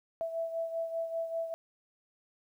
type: beating tone pair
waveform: sine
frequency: 659.3 / 664.4 Hz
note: E5 / E5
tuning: 0 / +13 cents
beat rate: 5.1 Hz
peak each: -33 / -40 dBFS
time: 0.21-1.54 s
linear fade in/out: 0 ms
effects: 11-bit